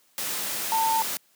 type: tone in noise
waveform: sine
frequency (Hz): 896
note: A5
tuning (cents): +31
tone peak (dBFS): -21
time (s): 0.72-1.02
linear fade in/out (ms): 0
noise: white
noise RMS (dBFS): -30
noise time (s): 0.18-1.17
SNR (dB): +6
effects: white hiss -63 dBFS RMS until 1.35 s + high-pass 150 Hz 12 dB/octave